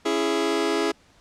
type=chord; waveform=sawtooth; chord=C# minor; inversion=none; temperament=just; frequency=277.2 / 332.6 / 415.8 Hz; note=C#4 / E4 / G#4; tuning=0 / +16 / +2 cents; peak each=-25 / -21 / -20 dBFS; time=0.05-0.92 s; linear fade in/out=10 ms; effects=pink hiss -57 dBFS RMS until 1.2 s + low-pass 7000 Hz 12 dB/octave